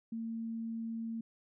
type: tone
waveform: sine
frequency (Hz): 227.1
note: A#3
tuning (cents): -45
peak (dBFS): -36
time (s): 0.12-1.21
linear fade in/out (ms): 5
effects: none